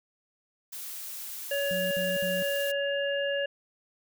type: noise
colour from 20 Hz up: blue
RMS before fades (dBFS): -39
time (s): 0.72-2.72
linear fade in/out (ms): 10
type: harmonic tone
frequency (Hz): 562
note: C#5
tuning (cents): +24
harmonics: 1 / 3 / 5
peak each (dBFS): -28 / -33 / -35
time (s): 1.51-3.46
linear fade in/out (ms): 5
type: tone bursts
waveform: sine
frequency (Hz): 181.4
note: F#3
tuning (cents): -34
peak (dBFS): -34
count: 3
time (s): 1.71-2.424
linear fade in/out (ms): 0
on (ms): 200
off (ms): 57
effects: none